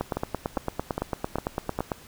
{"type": "two click trains", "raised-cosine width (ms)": 1, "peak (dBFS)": [-12, -13], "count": [18, 5], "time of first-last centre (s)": [[0.01, 1.918], [0.17, 1.789]], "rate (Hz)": [8.91, 2.47], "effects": ["pink hiss -49 dBFS RMS until 2.07 s"]}